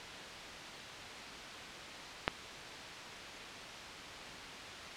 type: click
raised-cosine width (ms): 0.3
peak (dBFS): -11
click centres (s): 2.279
effects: white hiss -45 dBFS RMS until 4.96 s + low-pass 4000 Hz 12 dB/octave